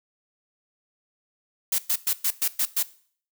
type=noise bursts; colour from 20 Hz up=blue; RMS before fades=-23 dBFS; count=7; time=1.72-2.828 s; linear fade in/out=5 ms; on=64 ms; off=110 ms; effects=noise-tail reverb RT60 0.5 s tail -18 dB re dry